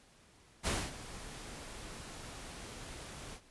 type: noise with ADSR envelope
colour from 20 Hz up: pink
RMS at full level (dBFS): -32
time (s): 0.63-3.41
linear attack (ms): 41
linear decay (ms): 240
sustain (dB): -15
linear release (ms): 78
effects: pink hiss -63 dBFS RMS until 3.5 s + resampled to 24000 Hz